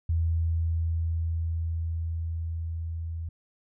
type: tone with level ramp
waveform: sine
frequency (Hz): 82.41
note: E2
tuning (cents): 0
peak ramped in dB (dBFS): -22 to -31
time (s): 0.09-3.29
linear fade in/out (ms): 5
effects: none